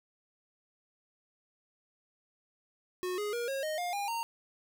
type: tone with pitch steps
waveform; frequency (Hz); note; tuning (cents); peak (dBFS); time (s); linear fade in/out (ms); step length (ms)
square; 364.3 / 416.1 / 475.2 / 542.7 / 619.8 / 707.9 / 808.4 / 923.3; F#4 / G#4 / A#4 / C#5 / D#5 / F5 / G#5 / A#5; -27 / +3 / +33 / -37 / -7 / +23 / -47 / -17; -33; 3.03-4.23; 0; 150
effects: none